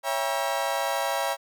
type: chord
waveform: 35% pulse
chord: C# diminished seventh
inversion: none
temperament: just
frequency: 554.4 / 665.2 / 798.3 / 957.9 Hz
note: C#5 / E5 / G5 / Bb5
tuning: 0 / +16 / +31 / +47 cents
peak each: -29 dBFS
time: 0.03-1.37 s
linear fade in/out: 50 ms
effects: none